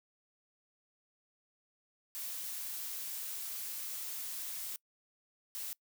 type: noise bursts at uneven times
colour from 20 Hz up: blue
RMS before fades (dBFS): -41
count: 2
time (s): 2.15-4.76 / 5.55-5.73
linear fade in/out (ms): 0
effects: noise-tail reverb RT60 0.1 s tail -24 dB re dry